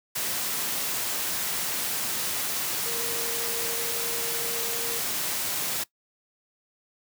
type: tone in noise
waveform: sine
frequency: 466.2 Hz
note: A#4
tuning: in tune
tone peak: -36 dBFS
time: 2.85-5 s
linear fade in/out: 10 ms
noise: white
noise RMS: -29 dBFS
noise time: 0.15-5.84 s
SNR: -10 dB
effects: noise-tail reverb RT60 0.1 s tail -20 dB re dry + high-pass 100 Hz 12 dB/octave